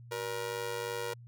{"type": "tone with amplitude modulation", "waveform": "sawtooth", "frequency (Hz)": 475, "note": "A#4", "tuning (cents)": 33, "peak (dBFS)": -27, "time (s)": [0.11, 1.14], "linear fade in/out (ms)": 10, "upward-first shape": "sine", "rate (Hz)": 103, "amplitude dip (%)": 80, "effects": ["added 119 Hz sine -48 dBFS peak until 1.27 s"]}